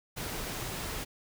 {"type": "noise", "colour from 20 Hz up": "pink", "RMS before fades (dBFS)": -37, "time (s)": [0.16, 1.05], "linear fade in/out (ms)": 20, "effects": []}